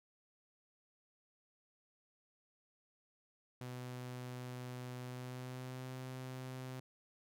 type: tone with pitch glide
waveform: sawtooth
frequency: 125.2 to 128.94 Hz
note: B2 to C3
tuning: +24 to -25 cents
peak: -40 dBFS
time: 3.61-6.8 s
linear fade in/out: 2 ms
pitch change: +51 cents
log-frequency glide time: 5.02-5.91 s
effects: none